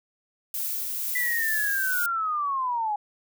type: noise with tremolo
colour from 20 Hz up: violet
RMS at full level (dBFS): -29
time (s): 0.54-2.06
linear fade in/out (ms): 2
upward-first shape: triangle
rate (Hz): 2.2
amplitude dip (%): 25
type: linear sweep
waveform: sine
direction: down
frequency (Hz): 2000 to 815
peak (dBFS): -24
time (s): 1.15-2.96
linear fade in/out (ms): 5
effects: none